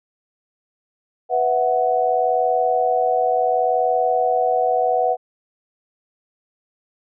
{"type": "chord", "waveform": "sine", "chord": "B suspended fourth", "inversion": "none", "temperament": "equal", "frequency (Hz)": [493.9, 659.3, 740], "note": ["B4", "E5", "F#5"], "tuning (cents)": [0, 0, 0], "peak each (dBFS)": [-21, -22, -18], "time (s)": [1.29, 5.17], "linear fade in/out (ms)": 50, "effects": []}